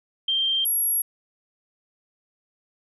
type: tone pair in turn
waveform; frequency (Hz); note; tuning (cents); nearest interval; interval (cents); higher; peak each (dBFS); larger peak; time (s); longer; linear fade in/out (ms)
sine; 3164 / 11275; G7 / F9; +15 / +15; octave + minor seventh; 2200; second; -20; neither; 0.28-0.65 / 0.65-1.02; neither; 5
effects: none